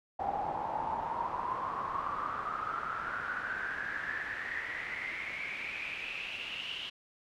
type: noise with band-pass filter sweep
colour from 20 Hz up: brown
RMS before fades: -37 dBFS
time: 0.19-6.9 s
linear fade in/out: 10 ms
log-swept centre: 780 to 3000 Hz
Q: 9.9
effects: none